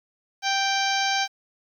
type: harmonic tone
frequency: 784 Hz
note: G5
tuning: in tune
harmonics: 1 / 2 / 3 / 4 / 5 / 6 / 7 / 8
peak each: -25 / -28 / -30 / -31 / -32 / -33 / -33 / -34 dBFS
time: 0.42-1.28 s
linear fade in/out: 50 ms
effects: 9-bit